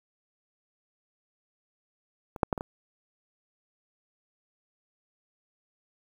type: clicks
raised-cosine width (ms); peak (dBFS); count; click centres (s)
1; -25 / -7 / -11 / -20 / -20; 5; 2.362 / 2.432 / 2.528 / 2.578 / 2.609
effects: 8-bit